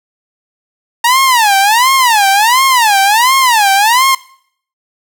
sawtooth tone with vibrato, 915 Hz, A#5, 32 cents flat, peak -3 dBFS, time 1.04-4.15 s, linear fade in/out 5 ms, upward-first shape sine, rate 1.4 Hz, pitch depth 280 cents each way, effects noise-tail reverb RT60 0.6 s tail -20 dB re dry

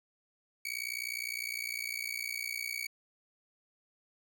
sawtooth tone with amplitude modulation, 2263 Hz, C#7, 35 cents sharp, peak -28 dBFS, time 0.65-2.87 s, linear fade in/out 5 ms, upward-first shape sine, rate 59.8 Hz, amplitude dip 100%, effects none

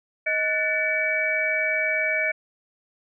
sine tone cluster, 629 / 1484 / 1766 / 2277 Hz, D#5 / F#6 / A6 / C#7, +19 / +5 / +6 / +46 cents, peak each -28 / -31 / -29 / -23 dBFS, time 0.26-2.32 s, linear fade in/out 10 ms, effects none

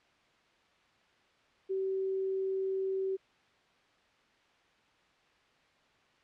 sine tone, 383.2 Hz, G4, 39 cents flat, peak -30 dBFS, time 1.69-3.17 s, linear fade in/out 20 ms, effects white hiss -66 dBFS RMS until 6.23 s + low-pass 3000 Hz 12 dB/octave

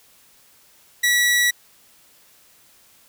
sawtooth tone, 1940 Hz, B6, 31 cents flat, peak -12 dBFS, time 1.03-1.51 s, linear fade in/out 10 ms, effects white hiss -54 dBFS RMS until 3.08 s

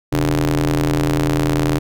sawtooth ring-modulated tone, 80.3 Hz, E2, 45 cents flat, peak -8 dBFS, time 0.12-1.79 s, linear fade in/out 10 ms, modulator 216 Hz, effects none

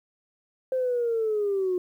sine linear sweep, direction down, 523.3 to 357.2 Hz, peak -22 dBFS, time 0.72-1.78 s, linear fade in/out 2 ms, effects tanh soft clip ceiling -18 dBFS + 10-bit

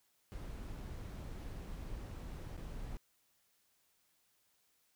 brown noise with dropouts, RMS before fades -45 dBFS, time 0.32-2.97 s, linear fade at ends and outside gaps 0 ms, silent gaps 2.566-2.577 s, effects white hiss -75 dBFS RMS until 4.95 s

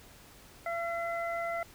harmonic tone, 678 Hz, E5, 49 cents sharp, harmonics 1 / 2 / 3, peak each -33 / -39 / -39 dBFS, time 0.66-1.63 s, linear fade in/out 2 ms, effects pink hiss -55 dBFS RMS until 1.74 s

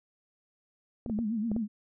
sine tone with vibrato, 220.7 Hz, A3, 5 cents sharp, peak -28 dBFS, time 1.06-1.68 s, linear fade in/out 50 ms, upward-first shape sine, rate 8.1 Hz, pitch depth 120 cents each way
clicks, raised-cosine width 2 ms, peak -23 dBFS, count 5, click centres 1.062 / 1.098 / 1.189 / 1.516 / 1.564 s
effects none

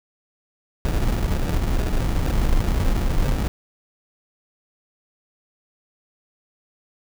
brown noise with sample-and-hold, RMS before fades -20 dBFS, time 0.85-3.48 s, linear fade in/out 0 ms, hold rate 1050 Hz, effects none

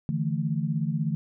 sine chord, D suspended second, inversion none, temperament equal with one note detuned, 148.62 / 164.81 / 220 Hz, D3 / E3 / A3, +21 / 0 / 0 cents, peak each -28 / -28 / -31 dBFS, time 0.09-1.15 s, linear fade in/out 0 ms, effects none

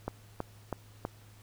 click train, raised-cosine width 1 ms, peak -19 dBFS, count 4, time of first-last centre 0.08-1.051 s, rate 3.09 Hz, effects added 105 Hz sine -54 dBFS peak until 1.42 s + pink hiss -60 dBFS RMS until 1.42 s

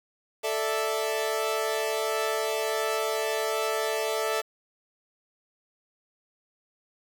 sawtooth chord, A suspended fourth, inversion none, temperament equal, 440 / 587.3 / 659.3 Hz, A4 / D5 / E5, 0 / 0 / 0 cents, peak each -25 / -29 / -27 dBFS, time 0.43-4.42 s, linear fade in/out 20 ms, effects 8-bit

